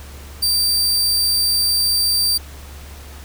sawtooth tone, 4673 Hz, D8, 9 cents flat, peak -12 dBFS, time 0.42-2.38 s, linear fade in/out 10 ms, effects added 71 Hz sine -35 dBFS peak until 3.24 s + pink hiss -41 dBFS RMS until 3.24 s

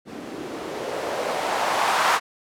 violet noise with low-pass filter sweep, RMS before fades -25 dBFS, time 0.05-2.2 s, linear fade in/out 50 ms, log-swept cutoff 270 to 1100 Hz, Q 1.8, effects none

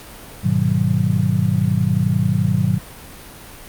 sine chord, G# minor seventh, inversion none, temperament just, 103.83 / 124.59 / 155.74 / 186.89 Hz, G#2 / B2 / D#3 / F#3, 0 / +16 / +2 / +18 cents, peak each -20 dBFS, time 0.43-2.79 s, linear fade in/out 20 ms, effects pink hiss -38 dBFS RMS until 3.68 s + Opus 48 kbps

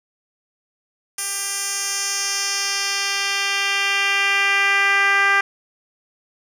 10% pulse tone with band-pass filter sweep, 397 Hz, G4, 22 cents sharp, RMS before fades -20 dBFS, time 1.18-5.41 s, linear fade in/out 5 ms, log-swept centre 9300 to 1700 Hz, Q 1.7, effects none

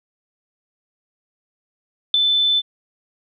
sine tone with ADSR envelope, 3520 Hz, A7, in tune, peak -7 dBFS, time 2.14-2.62 s, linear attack 3 ms, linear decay 6 ms, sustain -7 dB, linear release 37 ms, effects none

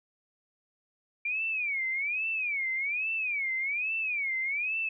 sine tone with vibrato, 2349 Hz, D7, in tune, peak -28 dBFS, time 1.25-4.89 s, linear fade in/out 5 ms, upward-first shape sine, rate 1.2 Hz, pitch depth 220 cents each way, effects none

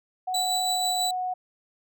sine tone with pitch glide, 740 to 734.9 Hz, F#5 to F#5, 0 to -12 cents, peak -26 dBFS, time 0.27-1.34 s, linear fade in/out 10 ms, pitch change -12 cents, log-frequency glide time 0.61-0.9 s
30% pulse tone with tremolo, 3951 Hz, B7, in tune, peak -22 dBFS, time 0.34-1.11 s, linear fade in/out 5 ms, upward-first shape sine, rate 6.1 Hz, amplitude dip 30%
effects none

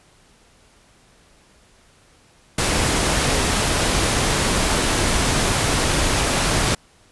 pink noise, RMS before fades -19 dBFS, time 2.58-6.75 s, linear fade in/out 5 ms, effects pink hiss -54 dBFS RMS until 7.11 s + resampled to 24000 Hz

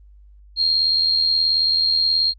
sine tone with amplitude modulation, 4228 Hz, C8, 17 cents sharp, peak -13 dBFS, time 0.56-2.34 s, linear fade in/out 50 ms, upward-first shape sine, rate 78.6 Hz, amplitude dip 50%, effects added 50 Hz sine -44 dBFS peak until 2.38 s + Opus 32 kbps

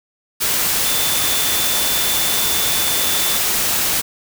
sine tone in noise, 3520 Hz, A7, in tune, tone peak -24 dBFS, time 0.84-3.39 s, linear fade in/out 20 ms, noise white, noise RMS -18 dBFS, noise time 0.4-4.02 s, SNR -9 dB, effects none

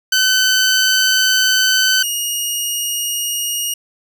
15% pulse tone pair in turn, 1521 / 2866 Hz, F#6 / F7, +47 / +44 cents, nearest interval major seventh, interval 1097 cents, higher second, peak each -5 / -11 dBFS, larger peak first, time 0.12-2.03 / 2.03-3.74 s, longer first, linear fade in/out 5 ms, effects none

